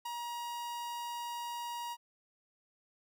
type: tone with ADSR envelope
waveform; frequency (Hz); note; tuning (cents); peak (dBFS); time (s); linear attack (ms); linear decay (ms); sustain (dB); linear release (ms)
45% pulse; 951; A#5; +34; -36; 0.05-1.97; 8; 8; -2; 48
effects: none